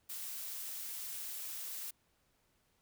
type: noise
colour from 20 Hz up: blue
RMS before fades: -43 dBFS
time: 0.09-1.91 s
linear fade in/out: 10 ms
effects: pink hiss -75 dBFS RMS until 2.81 s